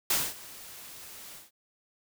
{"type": "noise with ADSR envelope", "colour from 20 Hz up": "white", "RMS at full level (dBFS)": -25, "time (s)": [0.1, 1.51], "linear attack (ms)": 5, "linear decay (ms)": 230, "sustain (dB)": -21, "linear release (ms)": 160, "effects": []}